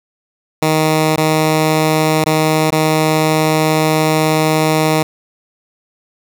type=tone with dropouts; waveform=10% pulse; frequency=156.5 Hz; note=D#3; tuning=10 cents sharp; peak=-3 dBFS; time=0.62-5.03 s; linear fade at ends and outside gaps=5 ms; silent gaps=1.161-1.176 / 2.243-2.261 / 2.705-2.722 s; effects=none